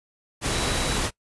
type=tone in noise; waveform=sine; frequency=3914 Hz; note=B7; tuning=16 cents flat; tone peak=-35 dBFS; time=0.5-1.02 s; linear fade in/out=50 ms; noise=pink; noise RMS=-25 dBFS; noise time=0.41-1.11 s; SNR=-13 dB; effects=noise-tail reverb RT60 0.1 s tail -22 dB re dry + resampled to 24000 Hz